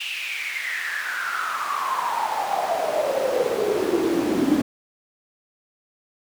brown noise with high-pass filter sweep, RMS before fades -24 dBFS, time 0-4.62 s, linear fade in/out 10 ms, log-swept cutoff 2800 to 260 Hz, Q 7.9, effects none

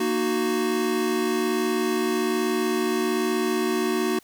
square chord, D# minor, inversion second, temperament equal with one note detuned, 233.1 / 308.8 / 370 Hz, A#3 / D#4 / F#4, 0 / -13 / 0 cents, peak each -28 / -29 / -25 dBFS, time 0-4.19 s, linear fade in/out 5 ms, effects white hiss -56 dBFS RMS until 4.23 s

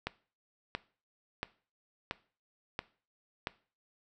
click train, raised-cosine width 0.3 ms, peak -17 dBFS, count 6, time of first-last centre 0.07-3.471 s, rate 1.47 Hz, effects noise-tail reverb RT60 0.4 s tail -19 dB re dry

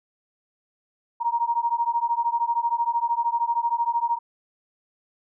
sine beating tone pair, 932.3 / 945.3 Hz, A#5 / A#5, 0 / +24 cents, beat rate 13 Hz, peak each -24 dBFS, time 1.2-4.19 s, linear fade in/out 20 ms, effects none

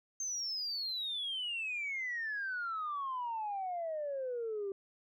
sine exponential sweep, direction down, 6370 to 385.8 Hz, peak -34 dBFS, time 0.2-4.72 s, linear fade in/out 2 ms, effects tanh soft clip ceiling -31 dBFS

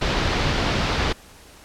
pink low-pass noise, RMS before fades -22 dBFS, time 0.01-1.13 s, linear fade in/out 10 ms, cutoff 4900 Hz, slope 24 dB/octave, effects pink hiss -47 dBFS RMS until 1.64 s + low-pass 12000 Hz 12 dB/octave

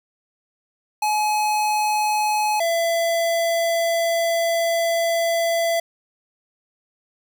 square tone pair in turn, 848 / 670.9 Hz, G#5 / E5, +36 / +30 cents, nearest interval major third, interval 406 cents, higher first, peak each -19 dBFS, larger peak neither, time 1.02-2.6 / 2.6-5.8 s, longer second, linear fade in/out 5 ms, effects 9-bit

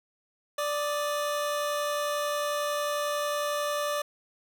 25% pulse tone pair together, 586.7 / 1244.5 Hz, D5 / D#6, -2 / 0 cents, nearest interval octave + minor second, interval 1302 cents, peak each -24 / -36 dBFS, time 0.58-4.02 s, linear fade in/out 5 ms, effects none

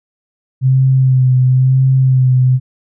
sine tone with vibrato, 130 Hz, C3, 11 cents flat, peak -7 dBFS, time 0.61-2.6 s, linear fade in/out 50 ms, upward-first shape sine, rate 0.98 Hz, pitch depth 30 cents each way, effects none

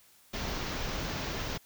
pink band-stop noise, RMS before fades -35 dBFS, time 0.33-1.58 s, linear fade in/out 10 ms, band 6400 to 16000 Hz, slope 48 dB/octave, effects white hiss -61 dBFS RMS until 1.65 s

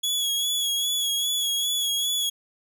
sawtooth tone with vibrato, 3361 Hz, G#7, 20 cents sharp, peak -20 dBFS, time 0.03-2.3 s, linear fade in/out 10 ms, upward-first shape sine, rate 2.5 Hz, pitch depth 33 cents each way, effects none

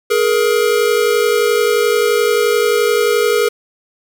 square tone pair together, 420.6 / 472.1 Hz, G#4 / A#4, +22 / +22 cents, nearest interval major second, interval 200 cents, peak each -15 dBFS, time 0.1-3.49 s, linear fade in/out 10 ms, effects none

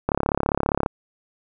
click train, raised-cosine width 1 ms, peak -6 dBFS, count 28, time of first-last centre 0.09-0.861 s, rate 35 Hz, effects none

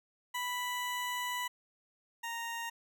20% pulse tone pair in turn, 987.8 / 929.7 Hz, B5 / A#5, 0 / -5 cents, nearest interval minor second, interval 105 cents, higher first, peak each -29 / -32 dBFS, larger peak first, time 0.34-1.48 / 2.23-2.7 s, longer first, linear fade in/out 10 ms, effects none

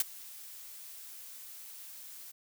blue noise with ADSR envelope, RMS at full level -25 dBFS, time 0-2.32 s, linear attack 3 ms, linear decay 22 ms, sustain -23 dB, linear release 13 ms, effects none

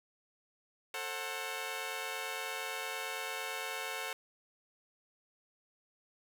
10% pulse chord, F# diminished, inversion first, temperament just, 444 / 532.8 / 740 Hz, A4 / C5 / F#5, +16 / +31 / 0 cents, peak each -34 dBFS, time 0.94-4.13 s, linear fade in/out 2 ms, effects none

